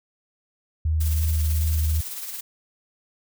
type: tone with vibrato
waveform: sine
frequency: 78 Hz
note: D#2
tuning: 5 cents sharp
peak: -19 dBFS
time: 0.85-2.01 s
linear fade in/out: 5 ms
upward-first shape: triangle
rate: 2.8 Hz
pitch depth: 21 cents each way
type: noise with tremolo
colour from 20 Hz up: blue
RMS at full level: -32 dBFS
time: 1-2.41 s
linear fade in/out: 10 ms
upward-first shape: sine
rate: 18 Hz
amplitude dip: 40%
effects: none